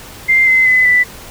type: tone with pitch steps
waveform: sine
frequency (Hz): 2093 / 2056 / 2019 / 1983.5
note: C7 / C7 / B6 / B6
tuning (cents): 0 / -31 / +38 / +7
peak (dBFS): -7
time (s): 0.28-1.04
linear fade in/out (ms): 20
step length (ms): 190
effects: pink hiss -34 dBFS RMS until 1.3 s